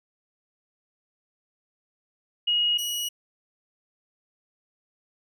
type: tone pair in turn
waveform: sine / sawtooth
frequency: 2886 / 2911 Hz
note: F#7 / F#7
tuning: -44 / -29 cents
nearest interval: unison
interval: 15 cents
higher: second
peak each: -20 / -24 dBFS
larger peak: first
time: 2.47-2.78 / 2.78-3.09 s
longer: neither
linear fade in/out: 10 ms
effects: none